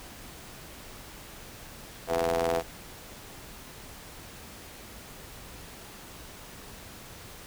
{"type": "ring-modulated tone", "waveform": "sawtooth", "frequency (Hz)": 84.4, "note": "E2", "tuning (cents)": 41, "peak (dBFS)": -18, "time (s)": [2.07, 2.63], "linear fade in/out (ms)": 50, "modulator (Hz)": 581, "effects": ["pink hiss -46 dBFS RMS until 7.46 s"]}